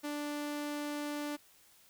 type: tone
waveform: sawtooth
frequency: 293.7 Hz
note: D4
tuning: in tune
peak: -32 dBFS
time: 0.03-1.37 s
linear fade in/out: 20 ms
effects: white hiss -63 dBFS RMS until 1.89 s